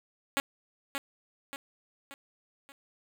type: tone with echo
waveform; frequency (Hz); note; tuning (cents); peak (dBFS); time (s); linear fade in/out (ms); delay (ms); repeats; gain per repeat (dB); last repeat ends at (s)
5% pulse; 277.2; C#4; 0; -15; 0.37-0.4; 0; 580; 4; -6; 2.72
effects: none